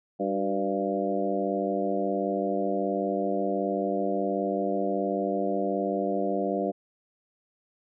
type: harmonic tone with a mistuned harmonic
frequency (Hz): 98.6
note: G2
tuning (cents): +11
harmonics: 2 / 3 / 4 / 5 / 6 / 7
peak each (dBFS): -32 / -32 / -32 / -32 / -32 / -32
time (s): 0.19-6.72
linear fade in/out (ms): 20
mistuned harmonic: 4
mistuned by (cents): -60
effects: none